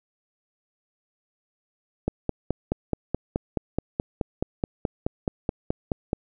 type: click train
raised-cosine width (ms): 2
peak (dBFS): -10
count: 20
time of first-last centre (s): 2.08-6.131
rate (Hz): 4.69
effects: none